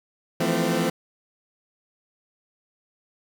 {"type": "chord", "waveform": "20% pulse", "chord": "F major seventh", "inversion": "third", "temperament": "equal with one note detuned", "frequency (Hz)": [164.81, 174.61, 220, 257.6], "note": ["E3", "F3", "A3", "C4"], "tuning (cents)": [0, 0, 0, -27], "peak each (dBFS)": -22, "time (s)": [0.4, 0.9], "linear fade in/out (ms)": 5, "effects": []}